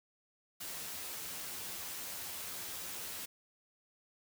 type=noise with comb filter; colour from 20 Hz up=white; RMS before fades=-43 dBFS; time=0.6-3.26 s; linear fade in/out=10 ms; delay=11 ms; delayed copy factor=+0.55; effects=none